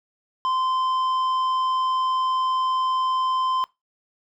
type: tone with tanh clipping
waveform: sine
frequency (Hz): 1035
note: C6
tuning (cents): -19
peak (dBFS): -22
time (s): 0.45-3.64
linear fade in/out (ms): 0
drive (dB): 8
effects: noise-tail reverb RT60 0.2 s tail -21 dB re dry